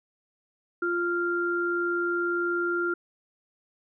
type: tone pair together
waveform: sine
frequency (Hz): 347.7 / 1390.8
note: F4 / F6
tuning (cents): -8 / -8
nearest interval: 2 octaves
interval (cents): 2400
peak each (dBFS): -27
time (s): 0.82-2.94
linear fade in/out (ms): 5
effects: none